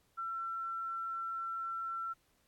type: tone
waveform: sine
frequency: 1348 Hz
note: E6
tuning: 38 cents sharp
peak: -36 dBFS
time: 0.17-2.14 s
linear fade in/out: 20 ms
effects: pink hiss -73 dBFS RMS until 2.47 s + AAC 64 kbps